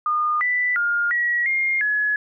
sine tone with pitch steps, 1219 / 1982 / 1414 / 1918 / 2125 / 1694 Hz, D#6 / B6 / F6 / A#6 / C7 / G#6, -36 / +6 / +21 / +49 / +26 / +34 cents, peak -18 dBFS, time 0.06-2.16 s, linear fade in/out 2 ms, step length 350 ms, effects none

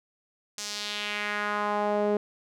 sawtooth tone with band-pass filter sweep, 207.7 Hz, G#3, in tune, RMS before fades -29 dBFS, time 0.58-2.17 s, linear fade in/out 2 ms, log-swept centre 6300 to 450 Hz, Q 2, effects none

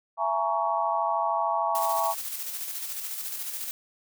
sine chord, A# half-diminished seventh, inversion second, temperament just, 671.3 / 839.1 / 932.3 / 1118.8 Hz, E5 / G#5 / A#5 / C#6, +31 / +18 / 0 / +16 cents, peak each -29 dBFS, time 0.17-2.15 s, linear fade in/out 50 ms
blue noise with tremolo, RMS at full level -33 dBFS, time 1.75-3.71 s, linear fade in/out 0 ms, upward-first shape square, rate 14 Hz, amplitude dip 35%
effects none

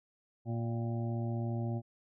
harmonic tone with a mistuned harmonic, 116.54 Hz, A#2, in tune, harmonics 1 / 2 / 3 / 5 / 6 / 7, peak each -33 / -39 / -43 / -47 / -49 / -50 dBFS, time 0.45-1.82 s, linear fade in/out 50 ms, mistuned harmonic 7, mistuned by -47 cents, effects none

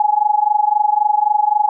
sine tone with amplitude modulation, 840 Hz, G#5, 19 cents sharp, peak -8 dBFS, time 0-1.69 s, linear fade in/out 2 ms, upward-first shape sine, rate 23.8 Hz, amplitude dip 90%, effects none

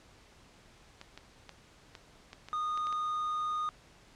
clicks, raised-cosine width 0.2 ms, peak -28 dBFS, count 9, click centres 1.014 / 1.176 / 1.493 / 1.952 / 2.331 / 2.486 / 2.775 / 2.87 / 2.926 s
triangle tone, 1231 Hz, D#6, 19 cents flat, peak -29 dBFS, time 2.53-3.69 s, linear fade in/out 0 ms
effects pink hiss -59 dBFS RMS until 4.15 s + low-pass 7000 Hz 12 dB/octave

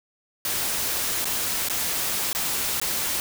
white noise with dropouts, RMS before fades -26 dBFS, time 0.45-3.2 s, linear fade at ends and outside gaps 1 ms, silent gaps 1.245-1.254 / 1.686-1.698 / 2.33-2.349 / 2.8-2.815 s, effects none

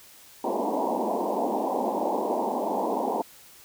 white band-pass noise, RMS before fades -27 dBFS, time 0.44-3.22 s, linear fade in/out 2 ms, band 200 to 980 Hz, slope 96 dB/octave, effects white hiss -51 dBFS RMS until 3.64 s

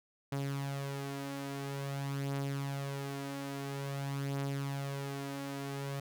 sawtooth beating tone pair, 138.59 / 139.08 Hz, C#3 / C#3, 0 / +6 cents, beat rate 0.49 Hz, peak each -38 / -33 dBFS, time 0.32-6 s, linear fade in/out 5 ms, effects none

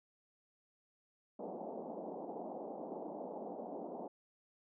white band-pass noise, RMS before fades -45 dBFS, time 1.39-4.08 s, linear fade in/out 5 ms, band 190 to 810 Hz, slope 48 dB/octave, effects none

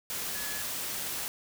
sine tone in noise, 1698 Hz, G#6, 38 cents sharp, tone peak -41 dBFS, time 0.35-0.62 s, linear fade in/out 0 ms, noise white, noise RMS -35 dBFS, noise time 0.1-1.28 s, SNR -9 dB, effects none

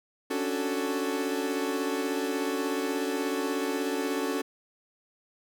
40% pulse chord, D major seventh, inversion third, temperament equal with one note detuned, 277.2 / 293.7 / 370 / 442.5 Hz, C#4 / D4 / F#4 / A4, 0 / 0 / 0 / +10 cents, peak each -31 / -35 / -33 / -32 dBFS, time 0.3-4.42 s, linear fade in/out 10 ms, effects none

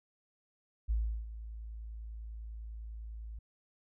sine tone with ADSR envelope, 55 Hz, A1, in tune, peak -27 dBFS, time 0.88-3.39 s, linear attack 24 ms, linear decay 350 ms, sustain -14 dB, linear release 5 ms, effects none

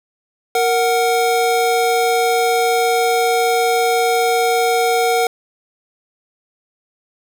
square tone pair together, 465.3 / 740 Hz, A#4 / F#5, -3 / 0 cents, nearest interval minor sixth, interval 803 cents, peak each -17 dBFS, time 0.55-5.27 s, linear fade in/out 2 ms, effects none

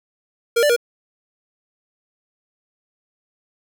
square tone with pitch steps, 467.5 / 588 / 475.9 Hz, A#4 / D5 / A#4, +5 / +2 / +36 cents, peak -14 dBFS, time 0.56-0.764 s, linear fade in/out 10 ms, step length 68 ms, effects none

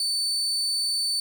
35% pulse tone, 4519 Hz, C#8, 33 cents sharp, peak -22 dBFS, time 0-1.2 s, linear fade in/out 2 ms, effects none

